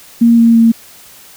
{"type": "tone with pitch steps", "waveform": "sine", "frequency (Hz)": [233.1, 230.8, 228.6], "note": ["A#3", "A#3", "A#3"], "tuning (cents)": [0, -17, -34], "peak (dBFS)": -4, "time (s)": [0.21, 0.72], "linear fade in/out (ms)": 10, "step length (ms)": 170, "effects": ["white hiss -39 dBFS RMS until 1.36 s"]}